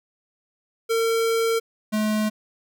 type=tone pair in turn; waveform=square; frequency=455 / 214.2 Hz; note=A#4 / A3; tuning=-42 / -46 cents; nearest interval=octave + minor second; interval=1304 cents; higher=first; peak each=-20 / -21 dBFS; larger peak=first; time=0.89-1.6 / 1.92-2.3 s; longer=first; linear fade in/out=20 ms; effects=none